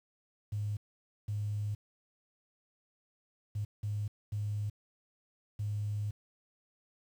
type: tone bursts at uneven times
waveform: triangle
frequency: 104.2 Hz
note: G#2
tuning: 6 cents sharp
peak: -28 dBFS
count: 6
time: 0.52-0.77 / 1.28-1.75 / 3.55-3.65 / 3.83-4.08 / 4.32-4.7 / 5.59-6.11 s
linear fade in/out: 10 ms
effects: tanh soft clip ceiling -30 dBFS + 10-bit